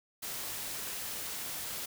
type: noise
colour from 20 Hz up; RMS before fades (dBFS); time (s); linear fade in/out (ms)
white; -39; 0.22-1.86; 10
effects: none